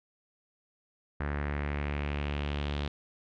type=tone with low-pass filter sweep; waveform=sawtooth; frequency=72.5 Hz; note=D2; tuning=22 cents flat; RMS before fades=-33 dBFS; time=1.2-2.88 s; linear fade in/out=5 ms; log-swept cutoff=1700 to 3600 Hz; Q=2.8; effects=none